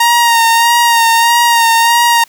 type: tone with vibrato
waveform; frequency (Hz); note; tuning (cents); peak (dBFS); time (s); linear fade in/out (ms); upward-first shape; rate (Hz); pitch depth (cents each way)
sawtooth; 932; A#5; -1; -3; 0-2.24; 5; sine; 1.6; 31
effects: white hiss -46 dBFS RMS until 2.28 s + high-pass 100 Hz 12 dB/octave